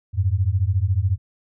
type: beating tone pair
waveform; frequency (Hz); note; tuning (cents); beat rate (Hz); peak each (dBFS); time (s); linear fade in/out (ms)
sine; 88.3 / 102.3; F2 / G#2; +20 / -26; 14; -20; 0.13-1.18; 50
effects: none